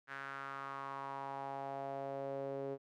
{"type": "tone with band-pass filter sweep", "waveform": "sawtooth", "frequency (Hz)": 137.3, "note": "C#3", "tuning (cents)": -16, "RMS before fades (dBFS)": -43, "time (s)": [0.07, 2.78], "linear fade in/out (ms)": 50, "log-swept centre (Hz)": [1600, 450], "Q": 3.8, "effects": []}